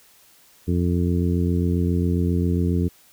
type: harmonic tone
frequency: 87.4 Hz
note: F2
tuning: 2 cents sharp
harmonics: 1 / 2 / 3 / 4 / 5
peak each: -21 / -23 / -26 / -29 / -32 dBFS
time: 0.67-2.89 s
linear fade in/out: 20 ms
effects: white hiss -54 dBFS RMS until 3.12 s